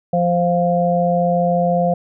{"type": "harmonic tone", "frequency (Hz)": 174.61, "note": "F3", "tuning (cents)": 0, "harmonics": [1, 3, 4], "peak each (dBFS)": [-18, -18, -18], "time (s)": [0.13, 1.94], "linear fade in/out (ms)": 5, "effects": []}